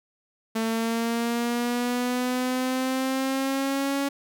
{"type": "linear sweep", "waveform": "sawtooth", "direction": "up", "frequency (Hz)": [223, 279.5], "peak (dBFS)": -20, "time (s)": [0.55, 4.09], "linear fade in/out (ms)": 10, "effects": []}